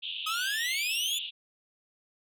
white band-pass noise, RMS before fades -37 dBFS, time 0.02-1.31 s, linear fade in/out 20 ms, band 2700 to 3600 Hz, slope 96 dB/octave
sawtooth exponential sweep, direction up, 1244.5 to 3571 Hz, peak -26 dBFS, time 0.26-1.19 s, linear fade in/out 10 ms
effects none

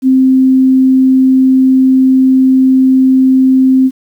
sine tone, 261.6 Hz, C4, in tune, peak -4 dBFS, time 0.02-3.91 s, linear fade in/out 50 ms, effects 7-bit

